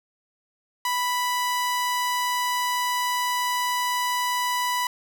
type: tone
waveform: sawtooth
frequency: 987.8 Hz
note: B5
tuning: in tune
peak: -19 dBFS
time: 0.85-4.87 s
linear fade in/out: 2 ms
effects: none